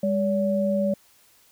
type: tone pair together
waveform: sine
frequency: 201.8 / 570.8 Hz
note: G#3 / D5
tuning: -49 / -49 cents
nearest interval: octave + tritone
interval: 1800 cents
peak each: -23 dBFS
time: 0.03-0.94 s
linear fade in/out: 5 ms
effects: white hiss -58 dBFS RMS until 1.51 s